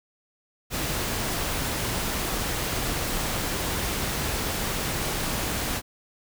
pink noise, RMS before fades -28 dBFS, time 0.7-5.82 s, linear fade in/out 50 ms, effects none

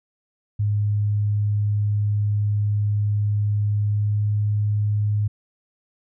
sine tone with pitch glide, 103.83 to 104.49 Hz, G#2 to G#2, 0 to +11 cents, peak -18 dBFS, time 0.59-5.28 s, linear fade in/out 10 ms, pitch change +11 cents, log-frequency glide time 3.82-4.25 s, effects none

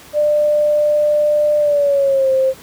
sine tone with pitch glide, 596 to 527.9 Hz, D5 to C5, +25 to +15 cents, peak -11 dBFS, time 0.13-2.54 s, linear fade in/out 50 ms, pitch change -210 cents, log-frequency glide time 1.59-2.31 s, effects pink hiss -40 dBFS RMS until 2.62 s + high-pass 80 Hz 12 dB/octave

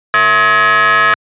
35% pulse ring-modulated tone, 204 Hz, G#3, 31 cents flat, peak -3 dBFS, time 0.14-1.14 s, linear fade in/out 0 ms, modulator 1480 Hz, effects high-pass 100 Hz 12 dB/octave + resampled to 8000 Hz

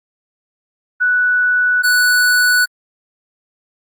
sine / square tone pair in turn, 1480 / 1480 Hz, F#6 / F#6, 0 / 0 cents, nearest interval unison, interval 0 cents, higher neither, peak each -11 dBFS, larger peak neither, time 1-1.83 / 1.83-2.66 s, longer neither, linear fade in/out 20 ms, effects Opus 24 kbps

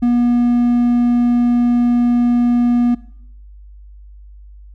triangle tone, 241.1 Hz, B3, 41 cents flat, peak -9 dBFS, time 0.02-2.95 s, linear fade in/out 10 ms, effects noise-tail reverb RT60 0.7 s tail -20 dB re dry + added 50 Hz sine -36 dBFS peak until 4.74 s

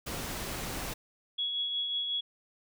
pink noise, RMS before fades -37 dBFS, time 0.06-0.94 s, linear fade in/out 10 ms
sine tone with tremolo, 3350 Hz, G#7, 14 cents sharp, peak -28 dBFS, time 1.38-2.21 s, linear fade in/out 10 ms, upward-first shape triangle, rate 5.5 Hz, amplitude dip 40%
effects none

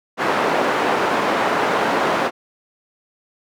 white band-pass noise, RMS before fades -19 dBFS, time 0.17-2.31 s, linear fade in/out 50 ms, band 270 to 1100 Hz, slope 12 dB/octave, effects none

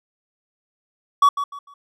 triangle tone with echo, 1131 Hz, C#6, 34 cents sharp, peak -8 dBFS, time 1.22-1.29 s, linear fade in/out 5 ms, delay 150 ms, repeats 3, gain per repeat -11 dB, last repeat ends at 1.74 s, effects none

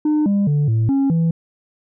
sine tone with pitch steps, 303 / 201 / 146.4 / 111.8 / 273.9 / 165.2 Hz, D#4 / G3 / D3 / A2 / C#4 / E3, -46 / +44 / -5 / +28 / -21 / +4 cents, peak -11 dBFS, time 0.05-1.31 s, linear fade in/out 5 ms, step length 210 ms, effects tanh soft clip ceiling -13 dBFS

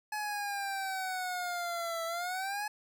25% pulse exponential two-way sweep, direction down then up, 851 to 659 to 851 Hz, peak -30 dBFS, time 0.12-2.68 s, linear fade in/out 5 ms, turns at 2.05 s, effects none

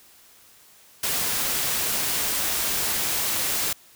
white noise, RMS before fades -25 dBFS, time 1.03-3.73 s, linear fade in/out 5 ms, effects white hiss -53 dBFS RMS until 3.95 s

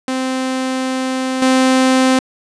sawtooth tone with level steps, 260 Hz, C4, 11 cents flat, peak -13 / -6 dBFS, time 0.08-2.19 s, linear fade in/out 2 ms, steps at 1.42 s, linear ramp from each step 2 ms, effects resampled to 22050 Hz + 8-bit

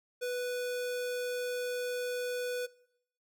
square tone, 493.9 Hz, B4, in tune, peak -33 dBFS, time 0.21-2.67 s, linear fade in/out 20 ms, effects noise-tail reverb RT60 0.8 s tail -22 dB re dry

